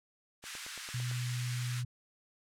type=high-pass noise; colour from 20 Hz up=pink; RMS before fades=-43 dBFS; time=0.42-1.84 s; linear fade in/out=50 ms; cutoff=1400 Hz; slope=24 dB/octave
type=click train; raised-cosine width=1 ms; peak=-36 dBFS; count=7; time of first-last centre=0.44-1.113 s; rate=8.91 Hz
type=tone; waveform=sine; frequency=123.3 Hz; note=B2; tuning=2 cents flat; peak=-33 dBFS; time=0.94-1.85 s; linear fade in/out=5 ms
effects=low-pass 10000 Hz 12 dB/octave